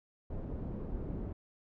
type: low-pass noise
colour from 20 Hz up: pink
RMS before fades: -39 dBFS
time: 0.3-1.33 s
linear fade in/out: 5 ms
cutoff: 400 Hz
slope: 12 dB/octave
effects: none